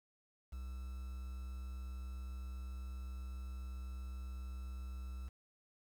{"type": "tone with quantisation", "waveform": "triangle", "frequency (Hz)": 63.8, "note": "C2", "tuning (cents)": -43, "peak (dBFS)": -40, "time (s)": [0.52, 5.29], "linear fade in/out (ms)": 10, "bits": 10, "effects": []}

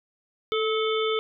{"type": "harmonic tone with a mistuned harmonic", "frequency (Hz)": 440, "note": "A4", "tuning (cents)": 0, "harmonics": [1, 3, 5, 7, 8], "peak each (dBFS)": [-24, -30, -34, -34, -33], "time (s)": [0.52, 1.19], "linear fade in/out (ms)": 0, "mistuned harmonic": 3, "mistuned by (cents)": -42, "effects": []}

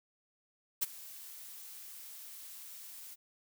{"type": "noise with ADSR envelope", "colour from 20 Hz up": "blue", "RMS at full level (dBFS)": -29, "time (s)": [0.81, 3.16], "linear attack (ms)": 18, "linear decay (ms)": 23, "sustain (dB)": -20, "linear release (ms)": 31, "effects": []}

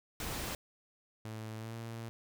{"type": "noise", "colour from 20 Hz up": "pink", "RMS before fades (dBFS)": -39, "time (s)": [0.2, 0.55], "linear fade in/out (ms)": 2}
{"type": "tone with pitch glide", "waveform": "sawtooth", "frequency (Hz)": [110, 114.67], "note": ["A2", "A#2"], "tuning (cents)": [0, -28], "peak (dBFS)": -37, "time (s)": [1.25, 2.09], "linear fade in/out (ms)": 0, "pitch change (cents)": 72, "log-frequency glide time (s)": [1.57, 1.74]}
{"effects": []}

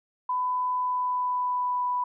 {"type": "tone with pitch glide", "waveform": "sine", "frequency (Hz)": [1001, 989.5], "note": ["B5", "B5"], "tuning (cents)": [23, 3], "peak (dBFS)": -24, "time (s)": [0.29, 2.04], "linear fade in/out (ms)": 5, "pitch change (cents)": -20, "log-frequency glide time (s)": [0.71, 1.89], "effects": []}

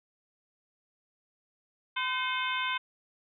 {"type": "harmonic tone with a mistuned harmonic", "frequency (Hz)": 511, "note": "C5", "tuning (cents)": -41, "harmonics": [2, 3, 4, 5, 6, 7], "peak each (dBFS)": [-33, -35, -36, -37, -38, -38], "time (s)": [1.96, 2.78], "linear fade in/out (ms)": 10, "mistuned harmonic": 4, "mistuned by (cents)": 82, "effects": []}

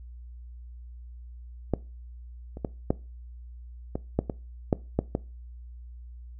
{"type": "clicks", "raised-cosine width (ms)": 2, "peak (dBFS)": [-10, -26, -14, -9, -16, -9, -15, -7, -9, -12], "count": 10, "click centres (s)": [1.737, 2.571, 2.648, 2.905, 3.955, 4.19, 4.298, 4.728, 4.99, 5.151], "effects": ["noise-tail reverb RT60 0.3 s tail -21 dB re dry", "added 60 Hz sine -41 dBFS peak until 6.39 s"]}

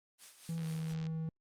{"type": "noise with tremolo", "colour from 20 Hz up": "blue", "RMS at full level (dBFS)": -45, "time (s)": [0.18, 0.95], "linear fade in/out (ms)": 50, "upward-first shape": "sine", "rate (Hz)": 4.2, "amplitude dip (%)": 60}
{"type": "tone with pitch glide", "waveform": "triangle", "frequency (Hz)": [164.8, 160.57], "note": ["E3", "E3"], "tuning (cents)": [0, -45], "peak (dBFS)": -33, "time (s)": [0.49, 1.29], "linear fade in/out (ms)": 2, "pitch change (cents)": -45, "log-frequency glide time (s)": [0.6, 0.65]}
{"type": "click train", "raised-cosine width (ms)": 0.2, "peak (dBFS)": -34, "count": 38, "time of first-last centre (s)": [0.58, 1.067], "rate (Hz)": 75.9}
{"effects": ["low-pass 8000 Hz 12 dB/octave", "Opus 32 kbps"]}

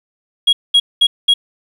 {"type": "tone bursts", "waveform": "sine", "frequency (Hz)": 3300, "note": "G#7", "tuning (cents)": -12, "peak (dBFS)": -4, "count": 4, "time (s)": [0.47, 1.34], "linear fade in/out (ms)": 10, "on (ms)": 60, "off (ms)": 210, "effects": ["tanh soft clip ceiling -6 dBFS", "7-bit"]}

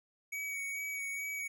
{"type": "tone with vibrato", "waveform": "square", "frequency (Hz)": 2255, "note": "C#7", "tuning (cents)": 29, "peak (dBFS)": -37, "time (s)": [0.32, 1.48], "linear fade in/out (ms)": 10, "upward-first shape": "sine", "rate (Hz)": 2.3, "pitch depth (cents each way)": 18, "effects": []}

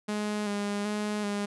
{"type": "tone with vibrato", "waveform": "sawtooth", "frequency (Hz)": 206.8, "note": "G#3", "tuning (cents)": -7, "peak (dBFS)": -25, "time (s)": [0.08, 1.46], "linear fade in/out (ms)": 10, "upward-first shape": "square", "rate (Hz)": 1.3, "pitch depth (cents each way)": 24, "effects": ["resampled to 24000 Hz"]}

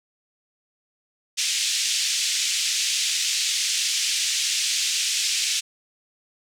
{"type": "band-pass noise", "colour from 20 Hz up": "white", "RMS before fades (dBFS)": -24, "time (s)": [1.37, 5.61], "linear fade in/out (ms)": 20, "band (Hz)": [2400, 7300], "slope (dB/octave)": 24, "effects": []}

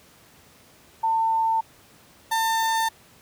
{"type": "tone pair in turn", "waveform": ["sine", "35% pulse"], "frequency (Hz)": [898, 898], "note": ["A5", "A5"], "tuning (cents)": [35, 35], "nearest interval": "unison", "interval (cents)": 0, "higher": "neither", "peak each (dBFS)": -19, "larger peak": "neither", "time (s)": [[1.03, 1.61], [2.31, 2.89]], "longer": "neither", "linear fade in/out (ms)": 10, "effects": ["pink hiss -53 dBFS RMS until 3.21 s", "high-pass 80 Hz 12 dB/octave"]}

